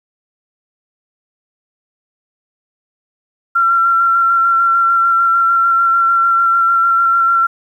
sine tone with vibrato, 1363 Hz, F6, 43 cents flat, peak -9 dBFS, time 3.55-7.47 s, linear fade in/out 10 ms, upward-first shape square, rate 6.7 Hz, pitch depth 14 cents each way, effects 8-bit

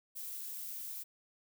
violet noise, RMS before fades -43 dBFS, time 0.15-1.04 s, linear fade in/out 20 ms, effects none

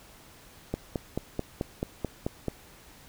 click train, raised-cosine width 2 ms, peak -15 dBFS, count 9, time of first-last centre 0.74-2.483 s, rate 4.59 Hz, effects pink hiss -53 dBFS RMS until 3.08 s

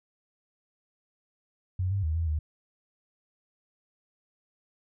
sine tone with pitch steps, 92.1 / 98.8 / 78.6 / 82.8 / 76.8 Hz, F#2 / G2 / D#2 / E2 / D#2, -7 / +14 / +18 / +8 / -22 cents, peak -25 dBFS, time 1.79-2.39 s, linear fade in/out 5 ms, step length 120 ms, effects none

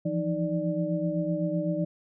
sine tone cluster, 166.3 / 174.2 / 310.7 / 588 Hz, E3 / F3 / D#4 / D5, +16 / -4 / -2 / +2 cents, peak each -31 dBFS, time 0.05-1.85 s, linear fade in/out 10 ms, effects none

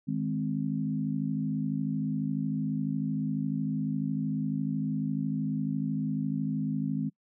sine chord, Ab major, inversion second, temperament equal, 155.56 / 207.7 / 261.6 Hz, Eb3 / Ab3 / C4, 0 / 0 / 0 cents, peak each -32 dBFS, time 0.07-7.1 s, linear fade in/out 20 ms, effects noise-tail reverb RT60 0.1 s tail -25 dB re dry

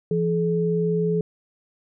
sine tone pair together, 169.2 / 427.3 Hz, E3 / G#4, +45 / +49 cents, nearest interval octave + major third, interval 1604 cents, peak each -22 dBFS, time 0.11-1.21 s, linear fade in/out 2 ms, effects none

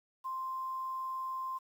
sine tone with quantisation, 1046.5 Hz, C6, in tune, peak -35 dBFS, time 0.24-1.59 s, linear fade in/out 20 ms, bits 10, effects none

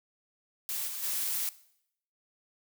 blue noise with level steps, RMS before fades -34 / -38 / -32 dBFS, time 0.69-1.49 s, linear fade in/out 0 ms, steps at 0.87 / 1.02 s, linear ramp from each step 20 ms, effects noise-tail reverb RT60 0.7 s tail -18 dB re dry

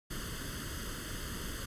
pink noise with comb filter, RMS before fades -40 dBFS, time 0.1-1.66 s, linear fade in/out 10 ms, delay 0.63 ms, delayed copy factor +0.8, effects resampled to 32000 Hz

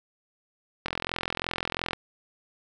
click train, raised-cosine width 0.3 ms, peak -12 dBFS, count 47, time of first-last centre 0.86-1.932 s, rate 42.9 Hz, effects none

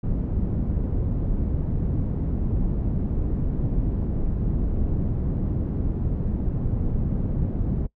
pink low-pass noise, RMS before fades -24 dBFS, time 0.03-7.87 s, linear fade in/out 10 ms, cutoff 230 Hz, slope 12 dB/octave, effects noise-tail reverb RT60 0.1 s tail -22 dB re dry

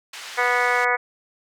pink band-pass noise, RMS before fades -37 dBFS, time 0.13-0.85 s, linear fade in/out 5 ms, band 1400 to 6400 Hz, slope 12 dB/octave
harmonic tone, 245.5 Hz, B3, 10 cents flat, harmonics 2 / 3 / 4 / 5 / 6 / 7 / 8 / 9, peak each -26 / -26 / -26 / -26 / -26 / -26 / -26 / -26 dBFS, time 0.37-0.97 s, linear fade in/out 20 ms
effects none

